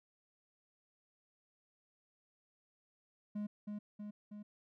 triangle tone with echo, 208.2 Hz, G#3, 5 cents sharp, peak -35 dBFS, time 3.35-3.47 s, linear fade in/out 10 ms, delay 320 ms, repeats 3, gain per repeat -3 dB, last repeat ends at 4.43 s, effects none

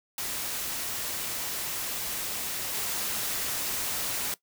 white noise with level steps, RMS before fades -33 / -31 dBFS, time 0.18-4.34 s, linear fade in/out 2 ms, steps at 2.74 s, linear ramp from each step 10 ms, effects noise-tail reverb RT60 0.1 s tail -18 dB re dry

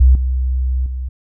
sine tone with level steps, 64 Hz, C2, 38 cents flat, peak -5 / -14 / -20 dBFS, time 0-1.09 s, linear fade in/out 10 ms, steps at 0.15 / 0.86 s, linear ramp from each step 2 ms, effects none

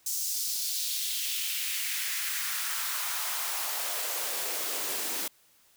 white noise with high-pass filter sweep, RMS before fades -32 dBFS, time 0.06-5.28 s, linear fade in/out 5 ms, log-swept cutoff 6300 to 280 Hz, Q 1.8, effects white hiss -63 dBFS RMS until 5.76 s

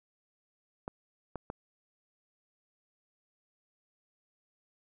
clicks, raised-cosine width 1 ms, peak -23 dBFS, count 3, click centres 0.879 / 1.357 / 1.501 s, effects none

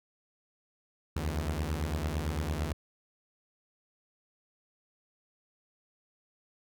sawtooth beating tone pair, 72.9 / 81.8 Hz, D2 / E2, -12 / -13 cents, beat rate 8.9 Hz, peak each -29 / -30 dBFS, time 1.16-2.73 s, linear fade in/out 5 ms, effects none

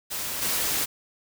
white noise with level steps, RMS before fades -31 / -26 dBFS, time 0.1-0.86 s, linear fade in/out 20 ms, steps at 0.42 s, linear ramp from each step 2 ms, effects none

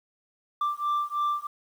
sine beating tone pair, 1177 / 1180.1 Hz, D6 / D6, +3 / +8 cents, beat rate 3.1 Hz, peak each -26 dBFS, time 0.61-1.47 s, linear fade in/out 5 ms, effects tanh soft clip ceiling -22 dBFS + 9-bit

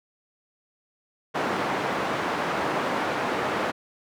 white band-pass noise, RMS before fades -27 dBFS, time 1.34-3.72 s, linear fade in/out 20 ms, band 180 to 1200 Hz, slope 12 dB/octave, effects none

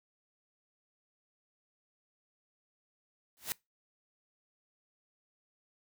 white noise with exponential growth, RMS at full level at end -31 dBFS, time 3.37-3.52 s, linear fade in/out 0 ms, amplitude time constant 32 ms, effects noise-tail reverb RT60 0.2 s tail -23 dB re dry

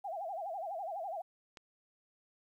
sine tone with vibrato, 724 Hz, F#5, 38 cents flat, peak -37 dBFS, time 0.04-1.22 s, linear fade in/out 10 ms, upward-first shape sine, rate 12 Hz, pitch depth 210 cents each way
click, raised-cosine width 0.2 ms, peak -32 dBFS, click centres 1.572 s
effects 12-bit

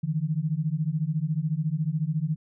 sine beating tone pair, 148.9 / 162.9 Hz, D3 / E3, +24 / -20 cents, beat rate 14 Hz, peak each -27 dBFS, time 0.03-2.36 s, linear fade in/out 10 ms, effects none

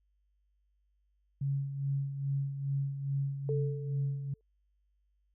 sine tone with tremolo, 138.59 Hz, C#3, in tune, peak -28 dBFS, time 1.41-4.34 s, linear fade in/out 5 ms, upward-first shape sine, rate 2.4 Hz, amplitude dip 60%
sine tone with exponential decay, 440 Hz, A4, in tune, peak -30 dBFS, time 3.49-4.41 s, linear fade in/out 1 ms, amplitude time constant 200 ms
effects added 50 Hz sine -70 dBFS peak until 5.34 s

